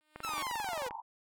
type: tone with exponential growth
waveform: 5% pulse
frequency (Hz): 305.9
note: D#4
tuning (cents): -29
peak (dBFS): -26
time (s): 0.01-0.42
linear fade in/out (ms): 0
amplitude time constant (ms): 88
type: click train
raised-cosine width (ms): 0.5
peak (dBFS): -27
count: 18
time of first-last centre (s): 0.16-0.909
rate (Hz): 22.7
type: linear sweep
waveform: sawtooth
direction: down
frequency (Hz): 1354 to 468.2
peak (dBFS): -32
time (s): 0.23-0.89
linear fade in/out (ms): 10
type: band-pass noise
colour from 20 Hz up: pink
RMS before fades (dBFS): -44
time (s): 0.25-1.02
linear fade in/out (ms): 20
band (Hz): 830 to 970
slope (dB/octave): 96
effects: none